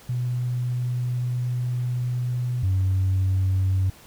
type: tone pair in turn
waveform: sine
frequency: 123.47 / 94.68 Hz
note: B2 / F#2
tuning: 0 / +40 cents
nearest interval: perfect fourth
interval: 460 cents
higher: first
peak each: -22 / -17 dBFS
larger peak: second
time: 0.09-2.63 / 2.63-3.9 s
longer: first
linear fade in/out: 5 ms
effects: tanh soft clip ceiling -16 dBFS + pink hiss -49 dBFS RMS until 4.06 s